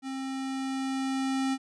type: tone with level ramp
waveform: square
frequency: 266.5 Hz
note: C4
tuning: 32 cents sharp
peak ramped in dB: -34 to -26 dBFS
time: 0.02-1.58 s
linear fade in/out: 50 ms
effects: resampled to 22050 Hz